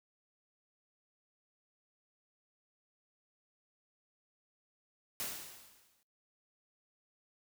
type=noise with exponential decay; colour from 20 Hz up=white; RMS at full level=-37 dBFS; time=5.2-6.03 s; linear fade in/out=0 ms; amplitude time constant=180 ms; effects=noise-tail reverb RT60 0.3 s tail -24 dB re dry